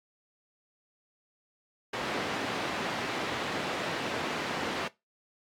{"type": "band-pass noise", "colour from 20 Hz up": "pink", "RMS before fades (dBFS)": -34, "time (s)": [1.93, 4.88], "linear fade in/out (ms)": 5, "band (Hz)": [240, 3300], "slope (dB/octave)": 12, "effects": ["noise-tail reverb RT60 0.2 s tail -19 dB re dry", "AAC 64 kbps"]}